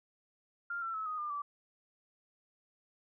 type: tone with pitch steps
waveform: sine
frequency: 1396.9 / 1345.4 / 1295.8 / 1248.1 / 1202.1 / 1157.8 Hz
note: F6 / E6 / E6 / D#6 / D6 / D6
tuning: 0 / +35 / -30 / +5 / +40 / -25 cents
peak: -35 dBFS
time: 0.7-1.42 s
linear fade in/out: 5 ms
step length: 120 ms
effects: none